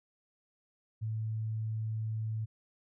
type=tone; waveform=sine; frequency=110 Hz; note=A2; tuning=in tune; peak=-32 dBFS; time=1.01-2.46 s; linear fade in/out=20 ms; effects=none